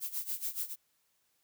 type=noise with tremolo; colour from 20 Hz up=violet; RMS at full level=-34 dBFS; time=0-0.76 s; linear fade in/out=50 ms; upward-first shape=sine; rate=7 Hz; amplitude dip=85%; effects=white hiss -75 dBFS RMS until 1.43 s

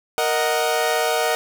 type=chord; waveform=sawtooth; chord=D# minor; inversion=second; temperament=equal; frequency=466.2 / 622.3 / 740 Hz; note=A#4 / D#5 / F#5; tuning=0 / 0 / 0 cents; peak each=-19 dBFS; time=0.18-1.35 s; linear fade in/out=0 ms; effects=none

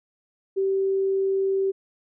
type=tone; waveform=sine; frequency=387.3 Hz; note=G4; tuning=21 cents flat; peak=-20 dBFS; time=0.56-1.72 s; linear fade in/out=20 ms; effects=none

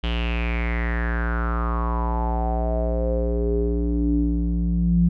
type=tone with low-pass filter sweep; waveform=square; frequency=58.3 Hz; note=A#1; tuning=1 cent sharp; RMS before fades=-22 dBFS; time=0.03-5.09 s; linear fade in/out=10 ms; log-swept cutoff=3100 to 170 Hz; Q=6.9; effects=none

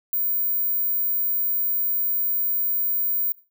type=tone; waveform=sine; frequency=15210 Hz; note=A#9; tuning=34 cents sharp; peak=-20 dBFS; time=0.13-3.32 s; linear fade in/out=0 ms; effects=noise-tail reverb RT60 0.3 s tail -19 dB re dry

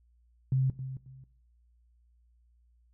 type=tone with echo; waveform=sine; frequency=131.8 Hz; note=C3; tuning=13 cents sharp; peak=-23 dBFS; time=0.52-0.7 s; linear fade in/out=2 ms; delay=270 ms; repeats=2; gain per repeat=-12 dB; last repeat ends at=1.24 s; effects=noise-tail reverb RT60 0.5 s tail -18 dB re dry + added 59 Hz sine -62 dBFS peak until 2.93 s

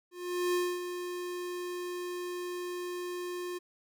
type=tone with ADSR envelope; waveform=square; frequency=356.1 Hz; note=F4; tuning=34 cents sharp; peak=-27 dBFS; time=0.11-3.59 s; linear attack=430 ms; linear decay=250 ms; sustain=-9 dB; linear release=17 ms; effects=none

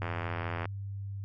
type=click train; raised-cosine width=0.5 ms; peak=-19 dBFS; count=55; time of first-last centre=0.02-0.655 s; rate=85 Hz; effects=added 99 Hz sine -35 dBFS peak until 1.24 s + MP3 48 kbps

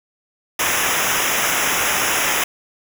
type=noise with comb filter; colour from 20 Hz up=pink; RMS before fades=-19 dBFS; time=0.59-2.44 s; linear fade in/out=5 ms; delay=0.23 ms; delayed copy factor=-0.95; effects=none

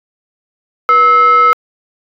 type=tone with frequency modulation; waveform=sine; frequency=1299 Hz; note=E6; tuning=26 cents flat; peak=-4 dBFS; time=0.89-1.53 s; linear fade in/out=0 ms; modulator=814 Hz; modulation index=0.44; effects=tanh soft clip ceiling 0 dBFS

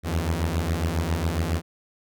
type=beating tone pair; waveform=sawtooth; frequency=78.9 / 86.2 Hz; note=D#2 / F2; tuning=+25 / -22 cents; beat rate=7.3 Hz; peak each=-22 dBFS; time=0.03-1.62 s; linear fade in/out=50 ms; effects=none

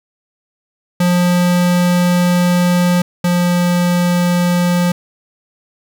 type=tone pair in turn; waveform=square; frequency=177.2 / 176.27 Hz; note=F3 / F3; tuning=+25 / +16 cents; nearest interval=unison; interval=9 cents; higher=first; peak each=-11 / -12 dBFS; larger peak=first; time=1-3.02 / 3.24-4.92 s; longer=first; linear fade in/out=5 ms; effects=8-bit

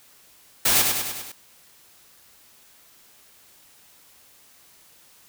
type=noise with echo; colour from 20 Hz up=white; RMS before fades=-19 dBFS; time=0.65-0.82 s; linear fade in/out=5 ms; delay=100 ms; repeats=5; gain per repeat=-4 dB; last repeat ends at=1.32 s; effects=white hiss -54 dBFS RMS until 5.28 s

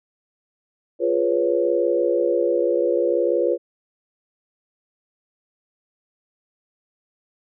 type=chord; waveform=sine; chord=C# dominant seventh; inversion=first; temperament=equal; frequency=349.2 / 415.3 / 493.9 / 554.4 Hz; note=E#4 / G#4 / B4 / C#5; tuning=0 / 0 / 0 / 0 cents; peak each=-22 / -26 / -21 / -23 dBFS; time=0.99-3.58 s; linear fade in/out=50 ms; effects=none

